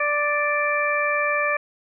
harmonic tone, 587.3 Hz, D5, in tune, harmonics 1 / 2 / 3 / 4, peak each -25 / -25 / -25 / -25 dBFS, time 0-1.57 s, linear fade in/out 5 ms, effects none

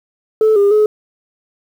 sine tone with pitch steps, 435.8 / 403 / 425.2 Hz, A4 / G4 / G#4, -17 / +48 / +41 cents, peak -6 dBFS, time 0.41-0.86 s, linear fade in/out 2 ms, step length 150 ms, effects tanh soft clip ceiling -6 dBFS + 7-bit

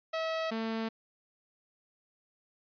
sawtooth tone pair in turn, 646 / 224.1 Hz, E5 / A3, -35 / +32 cents, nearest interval octave + tritone, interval 1833 cents, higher first, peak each -27 / -28 dBFS, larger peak first, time 0.13-0.51 / 0.51-0.89 s, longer neither, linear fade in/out 10 ms, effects resampled to 11025 Hz

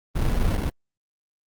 brown noise with sample-and-hold, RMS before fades -22 dBFS, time 0.15-0.7 s, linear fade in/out 10 ms, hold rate 1225 Hz, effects Opus 32 kbps

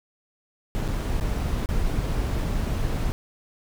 brown noise with dropouts, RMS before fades -25 dBFS, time 0.75-3.12 s, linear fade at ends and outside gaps 0 ms, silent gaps 0.878-0.884 / 1.008-1.012 / 1.199-1.209 / 1.659-1.689 s, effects none

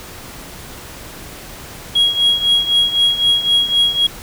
sine tone with tremolo, 3300 Hz, G#7, 12 cents flat, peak -6 dBFS, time 1.95-4.07 s, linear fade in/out 10 ms, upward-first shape triangle, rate 3.9 Hz, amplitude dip 85%, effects tanh soft clip ceiling -8 dBFS + pink hiss -34 dBFS RMS until 4.22 s

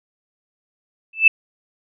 sine tone with exponential growth, 2637 Hz, E7, in tune, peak -3 dBFS, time 1.13-1.28 s, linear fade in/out 5 ms, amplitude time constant 31 ms, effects none

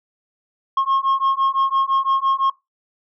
sine beating tone pair, 1077 / 1082.9 Hz, C6 / C#6, +50 / -41 cents, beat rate 5.9 Hz, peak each -17 dBFS, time 0.77-2.5 s, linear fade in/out 5 ms, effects noise-tail reverb RT60 0.2 s tail -20 dB re dry + tanh soft clip ceiling -13 dBFS

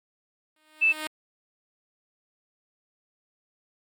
5% pulse tone with exponential growth, 309.1 Hz, D#4, 11 cents flat, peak -17 dBFS, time 0.56-1.07 s, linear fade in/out 2 ms, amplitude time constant 110 ms
sine tone, 2637 Hz, E7, in tune, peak -17 dBFS, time 0.81-0.93 s, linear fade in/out 20 ms
effects MP3 96 kbps

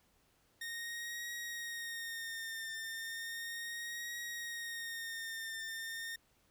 sawtooth tone with vibrato, 1846 Hz, A#6, 17 cents flat, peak -37 dBFS, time 0.61-6.16 s, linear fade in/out 5 ms, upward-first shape triangle, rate 0.35 Hz, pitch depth 46 cents each way, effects pink hiss -72 dBFS RMS until 6.5 s

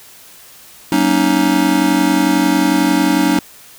square chord, D# minor seventh, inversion first, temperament just, 186.68 / 233.3 / 280 / 311.1 Hz, F#3 / A#3 / C#4 / D#4, +16 / +2 / +18 / 0 cents, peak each -20 / -21 / -16 / -16 dBFS, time 0.92-3.39 s, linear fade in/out 2 ms, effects white hiss -41 dBFS RMS until 3.78 s

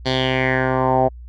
10% pulse tone with low-pass filter sweep, 130 Hz, C3, 11 cents flat, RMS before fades -18 dBFS, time 0.05-1.09 s, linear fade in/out 20 ms, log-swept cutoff 4300 to 680 Hz, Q 4.4, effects added 60 Hz sine -34 dBFS peak until 1.28 s

